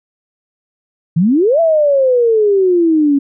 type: exponential two-way sweep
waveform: sine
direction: up then down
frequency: 152.6 to 675 to 275.2 Hz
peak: -8 dBFS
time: 1.16-3.19 s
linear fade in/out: 10 ms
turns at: 1.6 s
effects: none